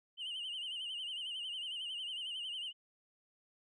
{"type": "tone with vibrato", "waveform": "sine", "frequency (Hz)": 2960, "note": "F#7", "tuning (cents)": 0, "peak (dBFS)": -37, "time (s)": [0.17, 2.73], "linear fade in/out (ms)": 50, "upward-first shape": "sine", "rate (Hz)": 11, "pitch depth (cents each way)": 96, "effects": ["tanh soft clip ceiling -37 dBFS"]}